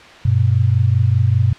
sine tone pair together, 96.8 / 121.85 Hz, G2 / B2, -21 / -23 cents, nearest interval major third, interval 398 cents, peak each -14 dBFS, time 0.25-1.53 s, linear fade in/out 5 ms, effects white hiss -39 dBFS RMS until 1.58 s + low-pass 3000 Hz 12 dB/octave

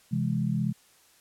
sine chord, C augmented, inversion none, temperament equal with one note detuned, 130.81 / 166.63 / 207.7 Hz, C3 / E3 / G#3, 0 / +19 / 0 cents, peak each -29 dBFS, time 0.11-0.73 s, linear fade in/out 20 ms, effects white hiss -60 dBFS RMS until 1.2 s + low-pass 12000 Hz 12 dB/octave

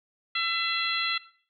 harmonic tone with a mistuned harmonic, 672 Hz, E5, 33 cents sharp, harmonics 2 / 3 / 4 / 5 / 6, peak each -32 / -32 / -32 / -32 / -32 dBFS, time 0.35-1.18 s, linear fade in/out 5 ms, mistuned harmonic 6, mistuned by +18 cents, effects noise-tail reverb RT60 0.5 s tail -17 dB re dry

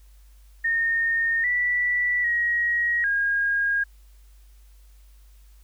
sine tone with pitch steps, 1836 / 1961 / 1895 / 1628 Hz, A#6 / B6 / A#6 / G#6, -27 / -13 / +28 / -35 cents, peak -20 dBFS, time 0.64-3.84 s, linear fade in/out 10 ms, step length 800 ms, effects added 50 Hz sine -48 dBFS peak until 5.63 s + white hiss -63 dBFS RMS until 5.63 s

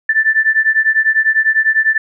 sine beating tone pair, 1760 / 1770 Hz, A6 / A6, 0 / +10 cents, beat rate 10 Hz, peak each -13 dBFS, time 0.09-1.98 s, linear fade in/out 5 ms, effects none

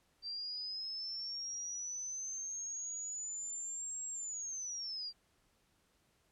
sine linear two-way sweep, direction up then down, 4667 to 7610 to 4667 Hz, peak -39 dBFS, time 0.22-5.13 s, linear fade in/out 50 ms, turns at 4.07 s, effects pink hiss -74 dBFS RMS until 6.31 s + low-pass 12000 Hz 12 dB/octave

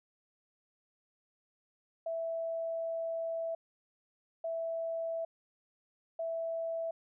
sine tone bursts at uneven times, 659.3 Hz, E5, in tune, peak -33 dBFS, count 3, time 2.06-3.55 / 4.44-5.25 / 6.19-6.91 s, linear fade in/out 5 ms, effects none

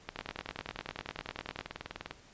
two click trains, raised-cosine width 0.3 ms, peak -22 / -20 dBFS, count 40 / 16, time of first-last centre 0.16-2.11 / 0.09-1.59 s, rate 20 / 10 Hz, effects pink hiss -58 dBFS RMS until 2.33 s + resampled to 16000 Hz

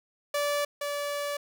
sawtooth tone pair in turn, 580 / 577.3 Hz, D5 / D5, -22 / -30 cents, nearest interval unison, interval 8 cents, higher first, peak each -22 / -26 dBFS, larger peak first, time 0.34-0.65 / 0.81-1.37 s, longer second, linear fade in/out 5 ms, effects none

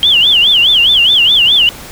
sine tone with vibrato, 3136 Hz, G7, in tune, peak -5 dBFS, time 0.03-1.69 s, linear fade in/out 0 ms, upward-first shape sine, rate 4.8 Hz, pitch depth 220 cents each way, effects pink hiss -30 dBFS RMS until 1.91 s

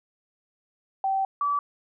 sine tone pair in turn, 774 / 1151.1 Hz, G5 / D6, -22 / -35 cents, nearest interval perfect fifth, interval 687 cents, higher second, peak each -22 dBFS, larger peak neither, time 1.04-1.25 / 1.41-1.59 s, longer first, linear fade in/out 2 ms, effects none

